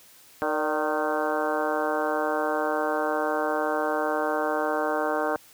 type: harmonic tone with a mistuned harmonic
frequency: 154.2 Hz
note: D#3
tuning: 15 cents flat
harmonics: 2 / 3 / 4 / 5 / 6 / 7 / 8 / 9 / 10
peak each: -32 / -30 / -29 / -31 / -34 / -34 / -36 / -36 / -34 dBFS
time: 0.42-5.36 s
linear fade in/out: 0 ms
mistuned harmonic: 4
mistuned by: -51 cents
effects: white hiss -53 dBFS RMS until 5.53 s + high-pass 60 Hz 12 dB/octave